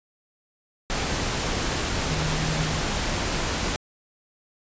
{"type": "tone in noise", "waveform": "sine", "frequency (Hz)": 155.56, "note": "D#3", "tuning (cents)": 0, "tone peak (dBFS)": -28, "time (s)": [2.1, 2.81], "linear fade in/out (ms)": 0, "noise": "pink", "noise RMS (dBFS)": -26, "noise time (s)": [0.9, 3.76], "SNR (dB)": -5, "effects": ["resampled to 16000 Hz"]}